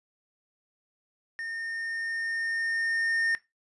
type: tone with level ramp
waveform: triangle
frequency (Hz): 1826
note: A#6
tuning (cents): -36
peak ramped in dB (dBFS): -31 to -21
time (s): 1.39-3.35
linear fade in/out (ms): 0
effects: noise-tail reverb RT60 0.2 s tail -17 dB re dry + resampled to 24000 Hz